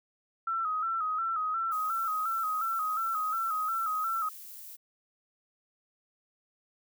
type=tone with vibrato; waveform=sine; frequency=1300 Hz; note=E6; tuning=24 cents flat; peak=-28 dBFS; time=0.47-4.29 s; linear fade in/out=5 ms; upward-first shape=square; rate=2.8 Hz; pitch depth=56 cents each way
type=noise; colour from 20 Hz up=violet; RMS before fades=-46 dBFS; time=1.71-4.77 s; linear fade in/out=20 ms
effects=none